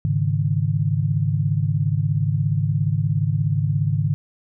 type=chord; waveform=sine; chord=Ab suspended fourth; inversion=none; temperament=equal; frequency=103.83 / 138.59 / 155.56 Hz; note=Ab2 / Db3 / Eb3; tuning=0 / 0 / 0 cents; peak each=-22 dBFS; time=0.05-4.14 s; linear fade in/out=0 ms; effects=none